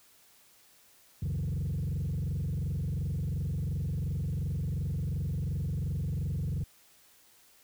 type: tone with frequency modulation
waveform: sine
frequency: 114.8 Hz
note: A#2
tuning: 26 cents flat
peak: -27 dBFS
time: 1.22-6.64 s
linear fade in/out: 5 ms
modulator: 22.8 Hz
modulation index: 2.2
effects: tanh soft clip ceiling -28 dBFS + white hiss -61 dBFS RMS until 7.63 s